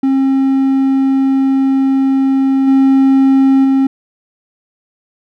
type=tone with level steps; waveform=triangle; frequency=268.7 Hz; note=C4; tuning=46 cents sharp; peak=-7 / -4 / -6 dBFS; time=0.03-3.87 s; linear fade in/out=5 ms; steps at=2.67 / 3.64 s; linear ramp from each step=10 ms; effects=none